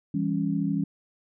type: chord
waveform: sine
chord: C# diminished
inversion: first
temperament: just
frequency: 166.31 / 199.57 / 277.2 Hz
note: E3 / G3 / C#4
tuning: +16 / +31 / 0 cents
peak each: -28 dBFS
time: 0.14-0.84 s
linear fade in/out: 5 ms
effects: none